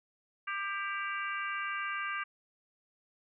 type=harmonic tone with a mistuned harmonic; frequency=396.7 Hz; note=G4; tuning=21 cents sharp; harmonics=3 / 4 / 5 / 6 / 7; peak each=-37 / -38 / -43 / -41 / -44 dBFS; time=0.47-2.24 s; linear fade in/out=10 ms; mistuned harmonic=6; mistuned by=-42 cents; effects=none